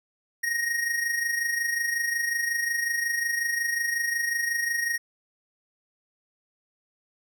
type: tone with amplitude modulation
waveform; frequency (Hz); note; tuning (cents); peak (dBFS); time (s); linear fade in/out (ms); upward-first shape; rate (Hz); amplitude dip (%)
square; 1872; A#6; +7; -23; 0.43-4.98; 10; sine; 25.5; 55
effects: none